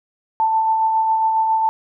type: tone with tremolo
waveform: sine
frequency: 886 Hz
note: A5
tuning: 12 cents sharp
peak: -13 dBFS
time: 0.4-1.69 s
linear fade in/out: 0 ms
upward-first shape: sine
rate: 7.3 Hz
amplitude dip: 30%
effects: none